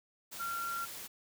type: tone in noise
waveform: sine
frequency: 1376 Hz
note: F6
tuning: 26 cents flat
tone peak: -35 dBFS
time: 0.39-0.86 s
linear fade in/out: 20 ms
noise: white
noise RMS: -45 dBFS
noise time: 0.31-1.08 s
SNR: +7 dB
effects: none